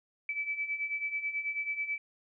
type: beating tone pair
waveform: sine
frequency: 2300 / 2309.2 Hz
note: D7 / D7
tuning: -37 / -30 cents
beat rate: 9.2 Hz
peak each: -38 / -33 dBFS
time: 0.29-1.98 s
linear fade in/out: 2 ms
effects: none